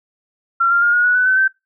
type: tone with pitch steps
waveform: sine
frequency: 1367 / 1391.7 / 1416.8 / 1442.4 / 1468.5 / 1495 / 1522 / 1549.5 Hz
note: F6 / F6 / F6 / F#6 / F#6 / F#6 / F#6 / G6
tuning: -37 / -6 / +24 / -45 / -13 / +17 / +48 / -21 cents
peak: -11 dBFS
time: 0.6-1.48 s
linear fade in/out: 10 ms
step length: 110 ms
effects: noise-tail reverb RT60 0.2 s tail -22 dB re dry